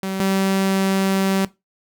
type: tone pair in turn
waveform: sawtooth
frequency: 191.6 / 192.93 Hz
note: G3 / G3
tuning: -39 / -27 cents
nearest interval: unison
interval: 12 cents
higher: second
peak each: -19 / -13 dBFS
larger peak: second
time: 0.03-0.2 / 0.2-1.45 s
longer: second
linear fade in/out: 2 ms
effects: noise-tail reverb RT60 0.2 s tail -18 dB re dry